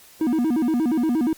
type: tone with vibrato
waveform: triangle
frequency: 277.2 Hz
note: C#4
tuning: in tune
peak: -16 dBFS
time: 0.21-1.33 s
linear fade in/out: 2 ms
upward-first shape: square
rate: 8.5 Hz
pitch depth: 240 cents each way
effects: white hiss -49 dBFS RMS until 1.37 s + Opus 48 kbps